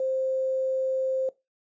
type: tone with quantisation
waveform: sine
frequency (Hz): 525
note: C5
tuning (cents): +6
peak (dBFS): -24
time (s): 0-1.29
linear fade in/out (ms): 2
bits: 9
effects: noise-tail reverb RT60 0.2 s tail -19 dB re dry + resampled to 16000 Hz